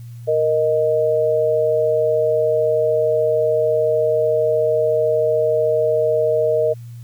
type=tone pair together; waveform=sine; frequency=466.7 / 623 Hz; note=A#4 / D#5; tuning=+2 / +2 cents; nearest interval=perfect fourth; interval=500 cents; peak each=-17 dBFS; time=0.27-6.74 s; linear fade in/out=20 ms; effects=added 118 Hz sine -32 dBFS peak until 7.03 s + white hiss -55 dBFS RMS until 7.03 s